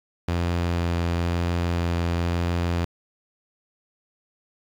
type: tone with vibrato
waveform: sawtooth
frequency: 86 Hz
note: F2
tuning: 26 cents flat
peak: -18 dBFS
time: 0.28-2.85 s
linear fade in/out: 5 ms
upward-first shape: sine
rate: 1 Hz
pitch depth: 10 cents each way
effects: low-pass 5000 Hz 12 dB/octave + 8-bit